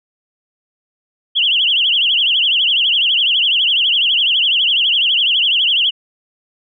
sine tone with vibrato, 3052 Hz, G7, 47 cents flat, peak -11 dBFS, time 1.35-5.91 s, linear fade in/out 20 ms, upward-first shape triangle, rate 12 Hz, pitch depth 210 cents each way, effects none

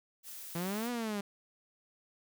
blue noise, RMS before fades -46 dBFS, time 0.23-0.91 s, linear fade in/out 50 ms
sawtooth exponential two-way sweep, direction up then down, 164.81 to 246.9 to 198 Hz, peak -30 dBFS, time 0.55-1.21 s, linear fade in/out 5 ms, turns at 0.9 s
effects none

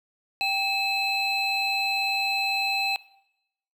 triangle tone cluster, 784 / 2601 / 4069 Hz, G5 / E7 / C8, 0 / -24 / -49 cents, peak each -27 / -24 / -28 dBFS, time 0.41-2.96 s, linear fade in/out 0 ms, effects noise-tail reverb RT60 0.8 s tail -19 dB re dry

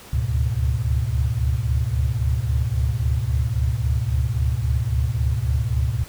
sine tone cluster, 70.1 / 73.8 / 105.9 / 123.6 Hz, C#2 / D2 / G#2 / B2, +20 / +9 / +34 / +2 cents, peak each -24 dBFS, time 0.13-6.04 s, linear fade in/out 5 ms, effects pink hiss -43 dBFS RMS until 6.08 s

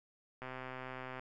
click train, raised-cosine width 0.5 ms, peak -29 dBFS, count 101, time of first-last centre 0.42-1.195 s, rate 129 Hz, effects none

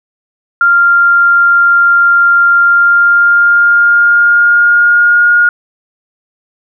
sine tone with pitch glide, 1393 to 1428 Hz, F6 to F6, -5 to +38 cents, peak -4 dBFS, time 0.61-5.49 s, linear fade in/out 2 ms, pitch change +43 cents, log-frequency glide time 2.58-5.31 s, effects none

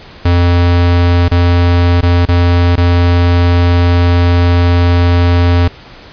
square tone with dropouts, 87.31 Hz, F2, in tune, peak -7 dBFS, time 0.25-5.68 s, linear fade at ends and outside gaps 5 ms, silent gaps 1.283-1.314 / 2.01-2.029 / 2.255-2.286 / 2.758-2.777 s, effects pink hiss -35 dBFS RMS until 6.12 s + resampled to 11025 Hz

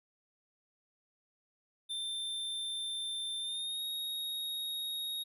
square tone with pitch glide, 3572 to 3756 Hz, A7 to A#7, +25 to +12 cents, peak -36 dBFS, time 1.89-5.24 s, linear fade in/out 20 ms, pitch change +87 cents, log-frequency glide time 3.4-3.81 s, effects none

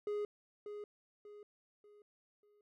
triangle tone with echo, 415.3 Hz, G#4, in tune, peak -33 dBFS, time 0.07-0.25 s, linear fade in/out 2 ms, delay 590 ms, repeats 4, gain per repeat -8 dB, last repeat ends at 2.61 s, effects none

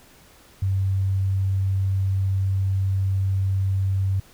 sine tone, 96.3 Hz, G2, 30 cents flat, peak -19 dBFS, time 0.62-4.2 s, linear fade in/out 5 ms, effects pink hiss -52 dBFS RMS until 4.33 s

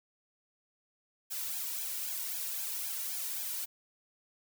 blue noise with flanger, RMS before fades -37 dBFS, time 1.3-3.66 s, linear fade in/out 20 ms, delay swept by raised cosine 1.2 to 2.16 ms, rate 3.8 Hz, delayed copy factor +0.95, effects none

